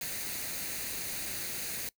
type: noise with comb filter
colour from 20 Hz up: white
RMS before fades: -37 dBFS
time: 0.01-1.89 s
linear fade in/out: 2 ms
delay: 0.46 ms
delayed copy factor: +0.5
effects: noise-tail reverb RT60 0.1 s tail -22 dB re dry